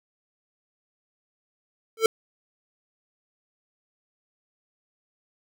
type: tone with exponential growth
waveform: square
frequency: 447 Hz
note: A4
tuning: 27 cents sharp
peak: -12 dBFS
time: 1.97-2.06 s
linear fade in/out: 2 ms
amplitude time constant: 19 ms
effects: none